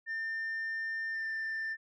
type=tone with pitch glide; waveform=sine; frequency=1800 to 1784.5 Hz; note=A6 to A6; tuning=+39 to +24 cents; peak=-31 dBFS; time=0.06-1.77 s; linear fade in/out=50 ms; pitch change=-15 cents; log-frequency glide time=1.1-1.3 s; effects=tanh soft clip ceiling -32 dBFS